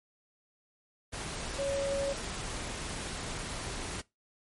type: tone in noise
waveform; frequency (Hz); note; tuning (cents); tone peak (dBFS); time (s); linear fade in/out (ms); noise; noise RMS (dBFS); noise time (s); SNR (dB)
sine; 555; C#5; +2; -29; 1.58-2.14; 20; pink; -38; 1.12-4.02; +6
effects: noise-tail reverb RT60 0.2 s tail -21 dB re dry + MP3 48 kbps